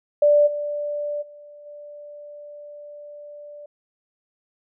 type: tone with level steps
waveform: sine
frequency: 587.3 Hz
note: D5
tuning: in tune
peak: -12 / -24 / -41 / -37 dBFS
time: 0.22-3.66 s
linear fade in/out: 5 ms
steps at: 0.46 / 1.21 / 1.65 s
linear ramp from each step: 20 ms
effects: none